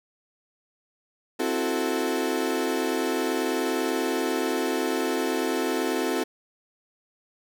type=chord; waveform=35% pulse; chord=F# half-diminished seventh; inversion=second; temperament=equal; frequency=261.6 / 329.6 / 370 / 440 Hz; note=C4 / E4 / F#4 / A4; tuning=0 / 0 / 0 / 0 cents; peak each=-28 dBFS; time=1.39-6.24 s; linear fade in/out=10 ms; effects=none